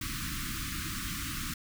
pink band-stop noise, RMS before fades -36 dBFS, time 0.01-1.54 s, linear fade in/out 5 ms, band 330 to 1100 Hz, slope 96 dB/octave, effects none

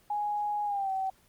sine tone with pitch glide, 830.6 to 766.1 Hz, G#5 to G5, 0 to -40 cents, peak -28 dBFS, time 0.1-1.1 s, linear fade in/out 5 ms, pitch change -140 cents, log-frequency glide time 0.65-0.91 s, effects pink hiss -63 dBFS RMS until 1.28 s + Opus 24 kbps

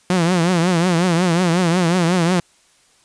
sawtooth tone with vibrato, 174.61 Hz, F3, in tune, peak -10 dBFS, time 0.1-2.4 s, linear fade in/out 2 ms, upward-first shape triangle, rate 5.5 Hz, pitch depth 140 cents each way, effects white hiss -55 dBFS RMS until 3.04 s + resampled to 22050 Hz

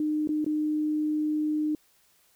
sine tone with dropouts, 304.5 Hz, D#4, 37 cents flat, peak -24 dBFS, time 0-1.75 s, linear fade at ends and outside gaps 2 ms, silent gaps 0.274-0.29 / 0.445-0.463 s, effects white hiss -64 dBFS RMS until 2.35 s

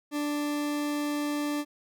40% pulse tone, 293.7 Hz, D4, in tune, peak -27 dBFS, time 0.11-1.65 s, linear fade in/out 50 ms, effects none

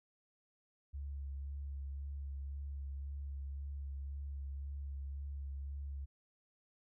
sine tone with vibrato, 69.7 Hz, C#2, 10 cents sharp, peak -40 dBFS, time 0.93-6.06 s, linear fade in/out 20 ms, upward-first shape sine, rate 1.9 Hz, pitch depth 20 cents each way, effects none

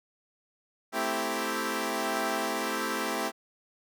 10% pulse chord, A minor seventh, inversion none, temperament equal, 220 / 261.6 / 329.6 / 392 Hz, A3 / C4 / E4 / G4, 0 / 0 / 0 / 0 cents, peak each -26 dBFS, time 0.92-3.32 s, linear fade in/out 50 ms, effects none

